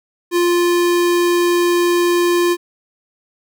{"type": "tone", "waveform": "square", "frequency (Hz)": 349.2, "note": "F4", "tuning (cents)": 0, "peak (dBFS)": -13, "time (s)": [0.31, 2.57], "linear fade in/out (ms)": 50, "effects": []}